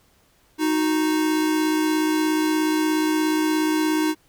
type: tone pair together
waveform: square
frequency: 311.1 / 368 Hz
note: D#4 / F#4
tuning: 0 / -9 cents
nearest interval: minor third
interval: 291 cents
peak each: -20 / -28 dBFS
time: 0.58-4.15 s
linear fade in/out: 50 ms
effects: pink hiss -60 dBFS RMS until 4.28 s